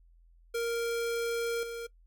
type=tone with level steps; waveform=square; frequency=466.2 Hz; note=A#4; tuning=in tune; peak=-30 / -37 dBFS; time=0.54-1.87 s; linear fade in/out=10 ms; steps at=1.63 s; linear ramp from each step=2 ms; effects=noise-tail reverb RT60 0.1 s tail -21 dB re dry + added 42 Hz sine -57 dBFS peak until 2.06 s